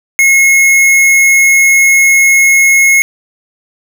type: tone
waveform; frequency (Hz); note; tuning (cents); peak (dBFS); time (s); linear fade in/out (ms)
square; 2169; C#7; -38; -5; 0.19-3.02; 0
effects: none